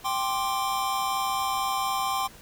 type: chord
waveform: square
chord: G suspended fourth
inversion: none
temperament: equal with one note detuned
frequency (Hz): 784 / 1050.7 / 1174.7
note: G5 / C6 / D6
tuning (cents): 0 / +7 / 0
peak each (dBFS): -30 / -29 / -34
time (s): 0.04-2.28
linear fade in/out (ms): 20
effects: pink hiss -49 dBFS RMS until 2.41 s